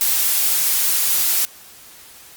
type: noise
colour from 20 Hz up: blue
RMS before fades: -17 dBFS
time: 0.01-1.45 s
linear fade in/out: 0 ms
effects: white hiss -43 dBFS RMS until 2.36 s + Opus 48 kbps